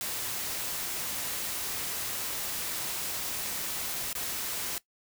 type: noise with dropouts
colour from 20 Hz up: white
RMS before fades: -34 dBFS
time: 0.01-4.78 s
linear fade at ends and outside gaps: 0 ms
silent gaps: 4.129-4.152 s
effects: noise-tail reverb RT60 0.1 s tail -18 dB re dry